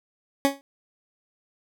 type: tone with exponential decay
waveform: 20% pulse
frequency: 277.2 Hz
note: C#4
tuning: in tune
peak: -10 dBFS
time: 0.45-0.61 s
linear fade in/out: 0 ms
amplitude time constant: 33 ms
effects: none